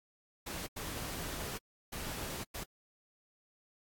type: noise bursts at uneven times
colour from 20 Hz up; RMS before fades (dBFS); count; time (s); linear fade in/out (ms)
pink; -41; 4; 0.46-0.67 / 0.76-1.58 / 1.92-2.44 / 2.54-2.64; 10
effects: AAC 64 kbps